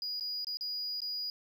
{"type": "tone with dropouts", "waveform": "triangle", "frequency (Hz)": 4900, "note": "D#8", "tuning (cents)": -27, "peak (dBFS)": -32, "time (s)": [0.02, 1.3], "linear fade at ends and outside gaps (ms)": 1, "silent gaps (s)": [[0.198, 0.208], [0.446, 0.469], [0.571, 0.609], [1.004, 1.018]], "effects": ["tanh soft clip ceiling -29 dBFS", "11-bit"]}